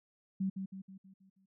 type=tone with echo; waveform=sine; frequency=191.6 Hz; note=G3; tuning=39 cents flat; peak=-30 dBFS; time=0.4-0.5 s; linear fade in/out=10 ms; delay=160 ms; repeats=6; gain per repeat=-6 dB; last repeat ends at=1.46 s; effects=none